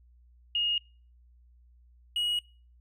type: tone pair in turn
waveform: sine / triangle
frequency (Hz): 2859 / 2899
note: F7 / F#7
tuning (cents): +40 / -36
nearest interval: unison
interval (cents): 24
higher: second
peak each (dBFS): -25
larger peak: neither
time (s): 0.55-0.78 / 2.16-2.39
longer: neither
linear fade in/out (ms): 2
effects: noise-tail reverb RT60 0.4 s tail -25 dB re dry + added 60 Hz sine -56 dBFS peak until 2.8 s